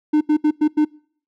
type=tone bursts at uneven times; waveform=triangle; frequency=302.9 Hz; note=D#4; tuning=46 cents flat; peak=-10 dBFS; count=5; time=0.13-0.21 / 0.29-0.37 / 0.44-0.51 / 0.61-0.68 / 0.77-0.85 s; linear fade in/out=10 ms; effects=noise-tail reverb RT60 0.6 s tail -26 dB re dry